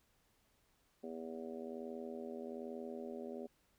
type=harmonic tone; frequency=81.2 Hz; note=E2; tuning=26 cents flat; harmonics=3 / 4 / 5 / 6 / 7 / 8 / 9; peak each=-47 / -56 / -47 / -56 / -50 / -60 / -58 dBFS; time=1.03-3.47 s; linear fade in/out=10 ms; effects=pink hiss -75 dBFS RMS until 3.78 s